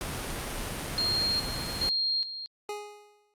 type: noise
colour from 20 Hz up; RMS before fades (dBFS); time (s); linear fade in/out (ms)
pink; -34; 0.01-1.89; 0
type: tone with tremolo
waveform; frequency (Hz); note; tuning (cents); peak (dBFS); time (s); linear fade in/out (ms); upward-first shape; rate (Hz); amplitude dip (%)
sine; 4224; C8; +16; -25; 0.98-2.46; 0; square; 1.2; 70
type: tone with exponential decay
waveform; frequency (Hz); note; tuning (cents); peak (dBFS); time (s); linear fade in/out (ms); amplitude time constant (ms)
25% pulse; 415.3; G#4; 0; -28; 2.69-3.34; 2; 140
effects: low-pass 12000 Hz 12 dB/octave + Opus 48 kbps